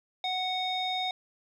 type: tone with low-pass filter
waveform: square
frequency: 740 Hz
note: F#5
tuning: in tune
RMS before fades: -31 dBFS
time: 0.24-1.11 s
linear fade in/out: 2 ms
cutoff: 3800 Hz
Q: 4.9
effects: 11-bit